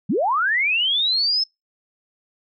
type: linear sweep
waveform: sine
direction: up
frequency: 145.8 to 5290 Hz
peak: -17 dBFS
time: 0.09-1.44 s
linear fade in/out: 10 ms
effects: noise-tail reverb RT60 0.2 s tail -26 dB re dry